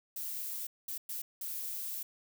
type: noise bursts at uneven times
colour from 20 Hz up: violet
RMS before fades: -39 dBFS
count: 4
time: 0.16-0.67 / 0.88-0.98 / 1.09-1.22 / 1.41-2.03 s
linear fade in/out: 5 ms
effects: none